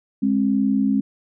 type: tone pair together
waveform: sine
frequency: 207 / 267.7 Hz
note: G#3 / C4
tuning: -5 / +40 cents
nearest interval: major third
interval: 445 cents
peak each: -19 dBFS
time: 0.22-1.01 s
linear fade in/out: 10 ms
effects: none